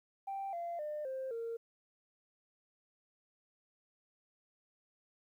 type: tone with pitch steps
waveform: sine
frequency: 784 / 686.5 / 601.1 / 526.3 / 460.8 Hz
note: G5 / F5 / D5 / C5 / A#4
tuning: 0 / -30 / +40 / +10 / -20 cents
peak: -36 dBFS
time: 0.27-1.57 s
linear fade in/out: 10 ms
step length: 260 ms
effects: tanh soft clip ceiling -34 dBFS + 12-bit